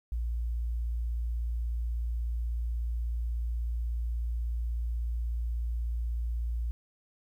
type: tone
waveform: sine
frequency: 58.2 Hz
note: A#1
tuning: 2 cents flat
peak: -28 dBFS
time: 0.12-6.71 s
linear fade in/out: 0 ms
effects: tanh soft clip ceiling -24 dBFS + 11-bit